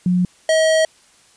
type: tone pair in turn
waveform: sine / square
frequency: 180 / 637.4 Hz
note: F#3 / D#5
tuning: -47 / +42 cents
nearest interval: octave + minor seventh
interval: 2189 cents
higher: second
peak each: -13 dBFS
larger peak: neither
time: 0.06-0.25 / 0.49-0.85 s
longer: second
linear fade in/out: 2 ms
effects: white hiss -52 dBFS RMS until 1.36 s + resampled to 22050 Hz